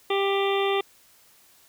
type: harmonic tone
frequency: 394.7 Hz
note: G4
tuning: 12 cents sharp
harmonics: 1 / 2 / 3 / 5 / 6 / 7 / 8 / 9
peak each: -23 / -29 / -31 / -35 / -35 / -36 / -37 / -34 dBFS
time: 0.1-0.81 s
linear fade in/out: 5 ms
effects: white hiss -57 dBFS RMS until 1.68 s